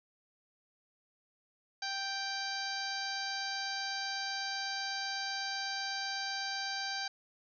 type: harmonic tone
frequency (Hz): 784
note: G5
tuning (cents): 0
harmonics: 1 / 2 / 3 / 4 / 5 / 6 / 7 / 8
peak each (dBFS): -41 / -40 / -47 / -48 / -44 / -40 / -49 / -49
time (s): 1.82-7.08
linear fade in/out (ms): 5
effects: none